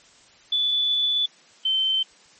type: tone pair in turn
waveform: sine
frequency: 3468 / 3090 Hz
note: A7 / G7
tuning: -26 / -26 cents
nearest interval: major second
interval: 200 cents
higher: first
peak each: -19 dBFS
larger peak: neither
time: 0.52-1.26 / 1.65-2.03 s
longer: first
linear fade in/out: 5 ms
effects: white hiss -53 dBFS RMS until 2.39 s + MP3 32 kbps